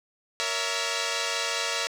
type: chord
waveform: 5% pulse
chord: A# diminished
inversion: none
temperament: equal with one note detuned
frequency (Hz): 466.2 / 564.4 / 659.3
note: A#4 / C#5 / E5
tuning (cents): 0 / +31 / 0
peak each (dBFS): -19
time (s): 0.4-1.87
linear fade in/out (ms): 0
effects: low-pass 8000 Hz 12 dB/octave + 8-bit